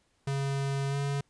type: tone with pitch glide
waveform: square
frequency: 138.1 to 140.6 Hz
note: C#3 to C#3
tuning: -6 to +25 cents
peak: -29 dBFS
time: 0.27-1.21 s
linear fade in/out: 5 ms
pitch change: +31 cents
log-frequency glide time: 0.89-0.96 s
effects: pink hiss -71 dBFS RMS until 1.29 s + resampled to 22050 Hz